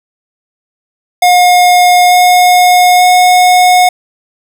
square tone with pitch steps, 717 / 721.6 / 726.2 Hz, F5 / F#5 / F#5, +45 / -44 / -33 cents, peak -4 dBFS, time 1.22-3.89 s, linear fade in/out 5 ms, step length 890 ms, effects none

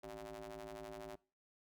sawtooth ring-modulated tone, 110 Hz, A2, in tune, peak -40 dBFS, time 0.03-1.16 s, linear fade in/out 10 ms, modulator 489 Hz, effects noise-tail reverb RT60 0.4 s tail -24 dB re dry

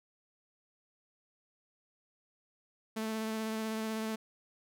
sawtooth tone with vibrato, 220 Hz, A3, in tune, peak -30 dBFS, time 2.96-4.16 s, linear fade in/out 10 ms, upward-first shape sine, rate 16 Hz, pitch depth 14 cents each way, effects none

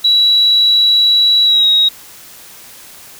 sine tone with pitch glide, 3913 to 3795 Hz, B7 to A#7, -17 to +30 cents, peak -7 dBFS, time 0.04-1.89 s, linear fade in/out 10 ms, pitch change -53 cents, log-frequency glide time 1.45-1.67 s, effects white hiss -37 dBFS RMS until 3.19 s

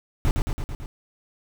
brown noise with echo, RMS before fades -19 dBFS, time 0.25-0.31 s, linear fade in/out 0 ms, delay 110 ms, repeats 5, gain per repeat -3 dB, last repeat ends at 0.86 s, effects none

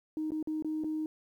sine tone with dropouts, 311.1 Hz, D#4, in tune, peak -30 dBFS, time 0.17-1.06 s, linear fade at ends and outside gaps 1 ms, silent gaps 0.306-0.319 / 0.427-0.473 / 0.624-0.646 / 0.837-0.844 s, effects tanh soft clip ceiling -26 dBFS + 11-bit

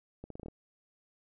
accelerating click train, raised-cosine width 2 ms, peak -30 dBFS, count 7, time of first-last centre 0.24-0.484 s, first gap 63 ms, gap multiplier 0.82, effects none

